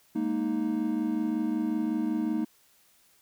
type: chord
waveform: triangle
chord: Ab suspended second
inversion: none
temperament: equal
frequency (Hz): 207.7 / 233.1 / 311.1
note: Ab3 / Bb3 / Eb4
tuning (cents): 0 / 0 / 0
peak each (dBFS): -32 / -28 / -27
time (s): 0.15-2.45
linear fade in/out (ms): 10
effects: white hiss -63 dBFS RMS until 3.21 s